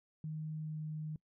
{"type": "tone with pitch glide", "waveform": "sine", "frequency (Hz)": [155.56, 154.49], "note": ["D#3", "D#3"], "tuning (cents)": [0, -12], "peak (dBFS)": -38, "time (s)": [0.24, 1.16], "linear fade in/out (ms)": 2, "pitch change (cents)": -12, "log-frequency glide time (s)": [0.58, 0.8], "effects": ["noise-tail reverb RT60 0.1 s tail -23 dB re dry"]}